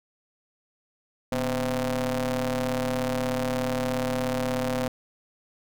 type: ring-modulated tone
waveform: sawtooth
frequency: 132.8 Hz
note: C3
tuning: 26 cents sharp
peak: -18 dBFS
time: 1.32-4.88 s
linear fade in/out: 2 ms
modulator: 380 Hz
effects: none